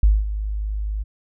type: tone with ADSR envelope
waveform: sine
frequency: 51.9 Hz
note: G#1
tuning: in tune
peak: -9 dBFS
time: 0.03-1.04 s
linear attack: 3 ms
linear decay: 210 ms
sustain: -13 dB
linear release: 22 ms
effects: none